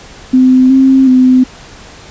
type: tone with pitch steps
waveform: sine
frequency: 257.1 / 265.5 / 255.7 Hz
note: C4 / C4 / C4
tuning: -30 / +25 / -40 cents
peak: -3 dBFS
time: 0.33-1.44 s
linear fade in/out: 10 ms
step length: 370 ms
effects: pink hiss -34 dBFS RMS until 2.1 s + resampled to 16000 Hz